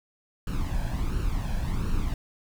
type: noise with flanger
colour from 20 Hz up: brown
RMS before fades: -27 dBFS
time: 0.47-2.14 s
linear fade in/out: 2 ms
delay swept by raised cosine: 0.71 to 1.24 ms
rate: 1.4 Hz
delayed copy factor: +0.65
effects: none